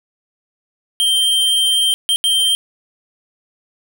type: tone bursts at uneven times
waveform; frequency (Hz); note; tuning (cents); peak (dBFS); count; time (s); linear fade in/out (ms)
square; 3148; G7; +7; -13; 3; 1-1.94 / 2.09-2.16 / 2.24-2.55; 0
effects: none